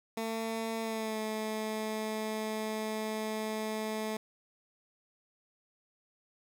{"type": "tone with pitch glide", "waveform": "15% pulse", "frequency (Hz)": [224.9, 217.2], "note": ["A3", "A3"], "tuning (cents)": [38, -22], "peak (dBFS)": -27, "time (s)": [0.17, 4.17], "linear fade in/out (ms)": 5, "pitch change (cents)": -60, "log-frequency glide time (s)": [0.81, 1.19], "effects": []}